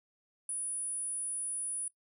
sine tone, 9800 Hz, D#9, 27 cents flat, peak -31 dBFS, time 0.49-1.88 s, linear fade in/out 2 ms, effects noise-tail reverb RT60 0.1 s tail -22 dB re dry + tanh soft clip ceiling -33 dBFS

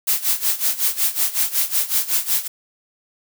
blue noise with tremolo, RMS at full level -17 dBFS, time 0.07-2.48 s, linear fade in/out 10 ms, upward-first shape sine, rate 5.4 Hz, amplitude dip 85%, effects none

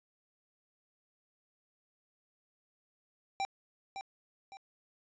square tone with echo, 784 Hz, G5, in tune, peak -32 dBFS, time 3.4-3.45 s, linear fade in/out 0 ms, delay 560 ms, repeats 2, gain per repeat -8 dB, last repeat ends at 4.57 s, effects resampled to 16000 Hz

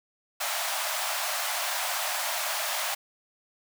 pink high-pass noise, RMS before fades -30 dBFS, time 0.4-2.95 s, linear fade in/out 10 ms, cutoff 590 Hz, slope 96 dB/octave, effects none

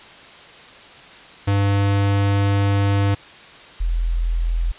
square / sine tone pair in turn, 99.9 / 42 Hz, G2 / E1, +33 / +33 cents, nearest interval octave + minor third, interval 1500 cents, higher first, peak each -16 / -17 dBFS, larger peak first, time 1.47-3.15 / 3.8-4.72 s, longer first, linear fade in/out 10 ms, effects white hiss -42 dBFS RMS until 4.78 s + resampled to 8000 Hz

